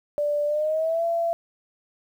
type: tone with pitch glide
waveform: sine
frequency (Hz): 587.3 to 674.6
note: D5 to E5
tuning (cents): 0 to +40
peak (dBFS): -21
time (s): 0.18-1.33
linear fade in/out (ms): 0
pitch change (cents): +240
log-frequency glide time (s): 0.46-1.04
effects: 9-bit